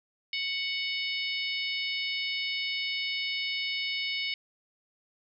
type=harmonic tone; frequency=740 Hz; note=F#5; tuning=in tune; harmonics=3 / 4 / 5 / 6 / 7; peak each=-33 / -35 / -37 / -39 / -40 dBFS; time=0.33-4.34 s; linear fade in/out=2 ms; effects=none